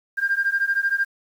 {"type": "beating tone pair", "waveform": "sine", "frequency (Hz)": [1592, 1605], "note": ["G6", "G6"], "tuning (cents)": [26, 40], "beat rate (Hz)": 13, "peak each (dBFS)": [-22, -21], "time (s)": [0.17, 1.05], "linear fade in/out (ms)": 20, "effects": ["tanh soft clip ceiling -12 dBFS", "8-bit"]}